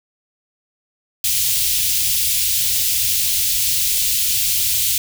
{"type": "band-stop noise", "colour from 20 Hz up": "white", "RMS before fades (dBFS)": -18, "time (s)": [1.24, 4.98], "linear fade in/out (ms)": 2, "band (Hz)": [120, 2700], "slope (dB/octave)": 24, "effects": []}